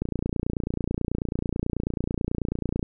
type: click train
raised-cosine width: 3 ms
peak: -13 dBFS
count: 83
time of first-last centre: 0.02-2.828 s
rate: 29.2 Hz
effects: none